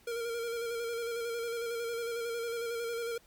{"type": "tone with vibrato", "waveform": "square", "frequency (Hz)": 466.2, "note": "A#4", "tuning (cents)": 0, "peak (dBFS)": -34, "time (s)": [0.07, 3.18], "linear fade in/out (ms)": 5, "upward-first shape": "square", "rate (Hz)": 11, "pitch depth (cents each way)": 27, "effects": ["pink hiss -63 dBFS RMS until 3.26 s", "MP3 96 kbps"]}